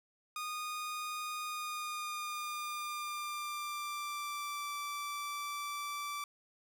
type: tone with pitch glide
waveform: sawtooth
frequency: 1231 to 1164.6 Hz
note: D#6 to D6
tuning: -19 to -15 cents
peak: -34 dBFS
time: 0.36-6.24 s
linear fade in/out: 2 ms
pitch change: -96 cents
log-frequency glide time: 1.43-4.74 s
effects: none